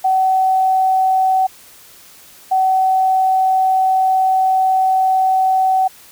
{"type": "tone pair in turn", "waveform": "sine", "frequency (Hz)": [757, 757], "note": ["F#5", "F#5"], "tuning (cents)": [39, 39], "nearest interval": "unison", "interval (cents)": 0, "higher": "neither", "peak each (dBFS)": -11, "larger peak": "neither", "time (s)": [[0.04, 1.47], [2.51, 5.88]], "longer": "second", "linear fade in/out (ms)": 10, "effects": ["white hiss -43 dBFS RMS until 6.11 s"]}